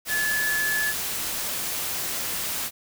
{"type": "tone in noise", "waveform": "sine", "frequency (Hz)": 1719, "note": "A6", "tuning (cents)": -41, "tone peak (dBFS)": -23, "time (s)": [0.08, 0.94], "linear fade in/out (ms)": 50, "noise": "white", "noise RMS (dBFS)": -29, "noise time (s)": [0.05, 2.71], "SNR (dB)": 3, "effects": []}